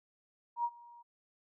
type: tone with ADSR envelope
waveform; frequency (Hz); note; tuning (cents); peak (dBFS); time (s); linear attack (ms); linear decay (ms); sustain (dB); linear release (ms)
sine; 948; A#5; +29; -28; 0.56-1.03; 83; 53; -24; 20
effects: none